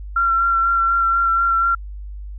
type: tone with vibrato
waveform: sine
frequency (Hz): 1364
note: F6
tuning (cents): -41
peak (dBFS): -14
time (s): 0.16-1.75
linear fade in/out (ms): 5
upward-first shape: sine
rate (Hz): 4.1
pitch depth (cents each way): 18
effects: added 50 Hz sine -29 dBFS peak until 2.38 s